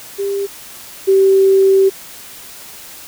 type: tone pair in turn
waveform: sine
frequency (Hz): 397.8 / 386.7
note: G4 / G4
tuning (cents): +25 / -24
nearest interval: unison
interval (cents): 49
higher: first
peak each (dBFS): -16 / -7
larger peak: second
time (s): 0.18-0.47 / 1.07-1.9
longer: second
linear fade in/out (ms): 20
effects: white hiss -35 dBFS RMS until 3.07 s